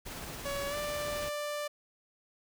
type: noise with tremolo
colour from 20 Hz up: pink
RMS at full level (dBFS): -41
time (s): 0.05-1.3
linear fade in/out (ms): 20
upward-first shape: triangle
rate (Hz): 18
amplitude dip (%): 25
type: tone with pitch glide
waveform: sawtooth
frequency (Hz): 563 to 590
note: C#5 to D5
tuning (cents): +27 to +8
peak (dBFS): -30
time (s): 0.45-1.68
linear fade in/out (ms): 10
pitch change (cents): +81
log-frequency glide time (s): 0.68-0.76
effects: none